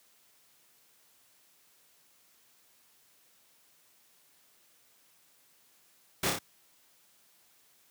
pink noise with echo, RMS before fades -29 dBFS, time 6.23-6.3 s, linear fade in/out 5 ms, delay 30 ms, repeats 3, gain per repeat -3 dB, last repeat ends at 6.39 s, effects white hiss -65 dBFS RMS until 7.9 s + high-pass 100 Hz 12 dB/octave

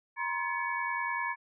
sine tone cluster, 956 / 1046 / 1716 / 2245 Hz, A#5 / C6 / A6 / C#7, +43 / -1 / -44 / +21 cents, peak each -35 / -36 / -35 / -37 dBFS, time 0.16-1.36 s, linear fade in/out 50 ms, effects none

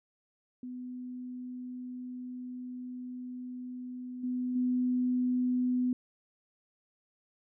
sine tone with level steps, 250.2 Hz, B3, 23 cents sharp, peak -38 / -30 / -26 dBFS, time 0.63-5.93 s, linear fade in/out 2 ms, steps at 4.23 / 4.55 s, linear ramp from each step 10 ms, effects none

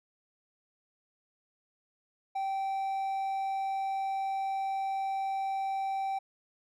triangle tone, 777 Hz, G5, 16 cents flat, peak -28 dBFS, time 2.35-6.19 s, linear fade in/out 10 ms, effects none

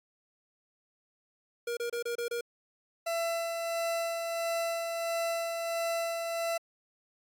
square tone bursts, 473.7 Hz, A#4, 28 cents sharp, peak -32 dBFS, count 6, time 1.67-2.41 s, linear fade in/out 5 ms, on 100 ms, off 28 ms
40% pulse tone with tremolo, 670 Hz, E5, 28 cents sharp, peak -28 dBFS, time 3.06-6.58 s, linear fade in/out 10 ms, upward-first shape sine, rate 1.5 Hz, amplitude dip 35%
effects AAC 64 kbps

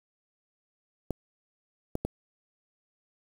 clicks, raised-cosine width 2 ms, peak -16 dBFS, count 3, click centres 1.107 / 1.954 / 2.05 s, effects 7-bit

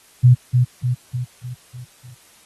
sine tone with echo, 124.4 Hz, B2, 13 cents sharp, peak -6 dBFS, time 0.23-0.35 s, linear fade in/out 20 ms, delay 300 ms, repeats 6, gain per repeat -5 dB, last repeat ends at 2.15 s, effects white hiss -51 dBFS RMS until 2.45 s + AAC 32 kbps

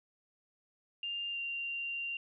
sine tone with pitch glide, 2800 to 2773 Hz, F7 to F7, +4 to -13 cents, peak -35 dBFS, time 1.03-2.17 s, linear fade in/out 2 ms, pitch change -17 cents, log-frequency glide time 1.31-1.38 s, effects none

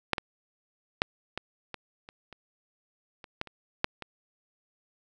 clicks, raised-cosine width 0.3 ms, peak -7 / -15 / -6 / -16 / -20 / -29 / -29 / -28 / -15 / -29 / -7 / -22 dBFS, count 12, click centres 0.133 / 0.182 / 1.019 / 1.376 / 1.743 / 2.089 / 2.327 / 3.242 / 3.414 / 3.473 / 3.844 / 4.023 s, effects none

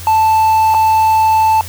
triangle tone with dropouts, 880 Hz, A5, in tune, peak -6 dBFS, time 0.07-1.61 s, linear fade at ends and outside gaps 1 ms, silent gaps 0.742-0.746 s, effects added 88 Hz sine -28 dBFS peak until 1.68 s + white hiss -32 dBFS RMS until 1.68 s

